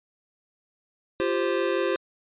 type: chord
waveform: square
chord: F suspended second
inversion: none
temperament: equal with one note detuned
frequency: 346.4 / 392 / 523.3 Hz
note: F4 / G4 / C5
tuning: -14 / 0 / 0 cents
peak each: -28 dBFS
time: 1.2-1.96 s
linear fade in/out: 0 ms
effects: resampled to 8000 Hz